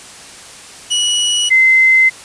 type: tone pair in turn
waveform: sawtooth / sine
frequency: 2930 / 2064 Hz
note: F#7 / C7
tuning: -18 / -24 cents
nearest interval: tritone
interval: 606 cents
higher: first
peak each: -9 / -6 dBFS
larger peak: second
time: 0.9-1.5 / 1.5-2.1 s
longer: neither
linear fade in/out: 20 ms
effects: white hiss -35 dBFS RMS until 2.24 s + resampled to 22050 Hz